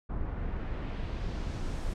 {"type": "noise with low-pass filter sweep", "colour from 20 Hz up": "brown", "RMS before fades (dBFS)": -34, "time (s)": [0.09, 1.94], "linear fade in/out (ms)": 10, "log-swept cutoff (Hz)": [1200, 10000], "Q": 1.1, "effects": []}